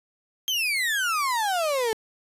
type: exponential sweep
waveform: 35% pulse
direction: down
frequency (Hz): 3204 to 429.5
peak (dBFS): -21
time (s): 0.48-1.93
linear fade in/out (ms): 0
effects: resampled to 32000 Hz